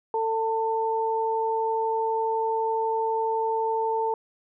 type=tone pair together; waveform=sine; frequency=447 / 894 Hz; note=A4 / A5; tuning=+27 / +27 cents; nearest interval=octave; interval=1200 cents; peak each=-26 / -25 dBFS; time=0.14-4.14 s; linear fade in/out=2 ms; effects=none